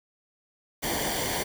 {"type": "noise with comb filter", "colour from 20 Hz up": "pink", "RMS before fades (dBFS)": -29, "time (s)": [0.82, 1.44], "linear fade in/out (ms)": 20, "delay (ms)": 0.76, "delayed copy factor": -0.7, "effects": []}